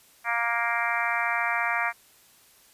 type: harmonic tone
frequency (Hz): 234.1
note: A#3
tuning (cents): +8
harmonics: 3 / 4 / 5 / 6 / 7 / 8 / 9 / 10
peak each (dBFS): -32 / -32 / -32 / -32 / -32 / -32 / -32 / -32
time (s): 0.24-1.93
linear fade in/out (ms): 50
effects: white hiss -57 dBFS RMS until 2.73 s + resampled to 32000 Hz